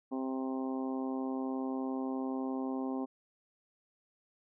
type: harmonic tone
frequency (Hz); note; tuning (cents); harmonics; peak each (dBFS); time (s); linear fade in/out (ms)
131.6; C3; +10; 2 / 3 / 4 / 5 / 6 / 7 / 8; -34 / -42 / -45 / -48 / -45 / -50 / -49; 0.11-3.06; 20
effects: none